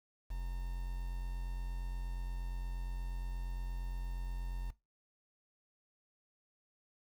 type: tone with quantisation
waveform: triangle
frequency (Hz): 44.26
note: F1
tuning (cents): +24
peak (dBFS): -34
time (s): 0.3-4.71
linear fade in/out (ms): 10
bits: 9
effects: noise-tail reverb RT60 0.2 s tail -18 dB re dry